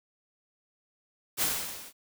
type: noise with level ramp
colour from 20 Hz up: white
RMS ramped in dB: -24 to -49 dBFS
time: 1.37-1.93 s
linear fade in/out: 50 ms
effects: none